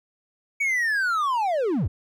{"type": "linear sweep", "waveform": "triangle", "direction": "down", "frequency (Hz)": [2271, 58.27], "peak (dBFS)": -19, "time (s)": [0.6, 1.88], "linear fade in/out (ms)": 10, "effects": []}